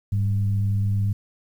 sine tone with frequency modulation, 102 Hz, G#2, 31 cents flat, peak -19 dBFS, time 0.12-1.13 s, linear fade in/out 5 ms, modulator 93 Hz, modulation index 0.41, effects 9-bit

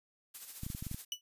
blue noise with tremolo, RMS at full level -44 dBFS, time 0.34-1.05 s, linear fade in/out 10 ms, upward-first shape sine, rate 14 Hz, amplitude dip 55%
clicks, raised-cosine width 5 ms, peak -28 dBFS, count 8, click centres 0.634 / 0.665 / 0.702 / 0.749 / 0.825 / 0.867 / 0.914 / 0.945 s
30% pulse tone with exponential decay, 2960 Hz, F#7, in tune, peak -28 dBFS, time 1.12-1.21 s, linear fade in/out 1 ms, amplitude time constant 18 ms
effects resampled to 32000 Hz

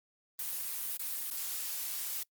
blue noise with dropouts, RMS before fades -37 dBFS, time 0.39-2.23 s, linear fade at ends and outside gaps 2 ms, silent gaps 0.97-0.994 / 1.303-1.31 s, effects noise-tail reverb RT60 0.1 s tail -25 dB re dry + Opus 32 kbps

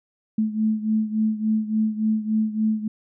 sine beating tone pair, 216.4 / 219.9 Hz, A3 / A3, -29 / -1 cents, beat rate 3.5 Hz, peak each -21 / -25 dBFS, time 0.38-2.88 s, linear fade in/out 5 ms, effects none

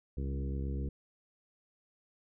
harmonic tone with a mistuned harmonic, 68.2 Hz, C#2, 28 cents flat, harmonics 1 / 2 / 3 / 4 / 5 / 6 / 7, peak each -34 / -40 / -44 / -46 / -48 / -50 / -51 dBFS, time 0.17-0.89 s, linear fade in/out 5 ms, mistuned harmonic 3, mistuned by -19 cents, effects none

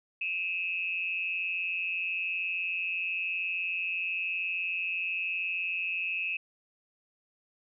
sine tone with amplitude modulation, 2584 Hz, E7, 35 cents flat, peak -26 dBFS, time 0.21-6.37 s, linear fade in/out 5 ms, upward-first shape sine, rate 179 Hz, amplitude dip 75%, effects none

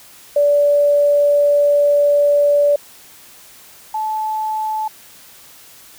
sine tone pair in turn, 579 / 867.5 Hz, D5 / A5, -25 / -25 cents, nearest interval perfect fifth, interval 700 cents, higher second, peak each -10 / -18 dBFS, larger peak first, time 0.36-2.76 / 3.94-4.88 s, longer first, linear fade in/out 5 ms, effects white hiss -43 dBFS RMS until 5.98 s

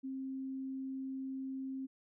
sine tone, 265.7 Hz, C4, 27 cents sharp, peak -38 dBFS, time 0.03-1.87 s, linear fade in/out 20 ms, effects none

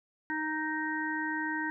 harmonic tone, 311.1 Hz, D#4, in tune, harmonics 1 / 3 / 5 / 6, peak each -35 / -37 / -36 / -36 dBFS, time 0.3-1.7 s, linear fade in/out 0 ms, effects none

